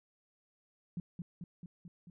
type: tone with echo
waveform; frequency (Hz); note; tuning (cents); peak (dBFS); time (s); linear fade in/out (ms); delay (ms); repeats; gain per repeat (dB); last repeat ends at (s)
sine; 174.1; F3; -5; -35; 0.97-1; 2; 220; 5; -3; 2.1
effects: none